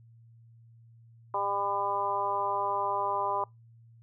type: harmonic tone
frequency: 200.3 Hz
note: G3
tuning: 38 cents sharp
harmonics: 2 / 3 / 4 / 5 / 6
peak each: -38 / -36 / -34 / -30 / -37 dBFS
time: 1.34-3.44 s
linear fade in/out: 2 ms
effects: noise-tail reverb RT60 0.2 s tail -26 dB re dry + added 115 Hz sine -53 dBFS peak until 4.02 s